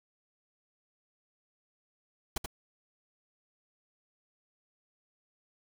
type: noise with echo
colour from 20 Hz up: pink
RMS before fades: -31 dBFS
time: 2.36-2.38 s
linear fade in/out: 5 ms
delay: 81 ms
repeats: 1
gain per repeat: -5 dB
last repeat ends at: 2.461 s
effects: none